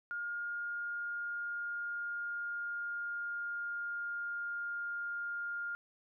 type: tone with pitch glide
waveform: sine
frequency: 1418 to 1409 Hz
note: F6 to F6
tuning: +26 to +15 cents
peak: -36 dBFS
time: 0.11-5.75 s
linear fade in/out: 0 ms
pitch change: -11 cents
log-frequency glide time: 0.24-4.94 s
effects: none